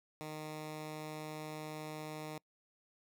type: tone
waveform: 10% pulse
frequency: 154.2 Hz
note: D#3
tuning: 15 cents flat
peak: -34 dBFS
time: 0.21-2.38 s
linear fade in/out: 0 ms
effects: noise-tail reverb RT60 0.1 s tail -25 dB re dry